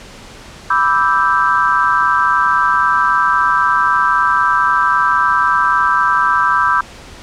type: chord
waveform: sine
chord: E minor seventh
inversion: second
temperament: equal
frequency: 987.8 / 1174.7 / 1318.5 / 1568 Hz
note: B5 / D6 / E6 / G6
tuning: 0 / 0 / 0 / 0 cents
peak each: -16 dBFS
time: 0.7-6.81 s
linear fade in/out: 5 ms
effects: pink hiss -36 dBFS RMS until 7.22 s + low-pass 7000 Hz 12 dB/octave